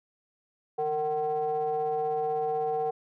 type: ring-modulated tone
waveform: triangle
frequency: 150 Hz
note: D3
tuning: 37 cents sharp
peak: -21 dBFS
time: 0.78-2.91 s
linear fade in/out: 10 ms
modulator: 608 Hz
effects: none